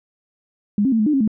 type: tone with pitch steps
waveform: sine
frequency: 205.2 / 268.4 / 224.6 / 213.3 / 301.8 / 271 / 215.8 Hz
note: G#3 / C4 / A3 / G#3 / D4 / C#4 / A3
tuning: -21 / +44 / +36 / +46 / +47 / -39 / -33 cents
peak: -14 dBFS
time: 0.78-1.277 s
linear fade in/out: 2 ms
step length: 71 ms
effects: none